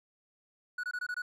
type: tone bursts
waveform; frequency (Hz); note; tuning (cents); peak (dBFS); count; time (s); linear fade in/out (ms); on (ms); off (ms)
triangle; 1468; F#6; -14; -31; 6; 0.78-1.22; 5; 55; 22
effects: none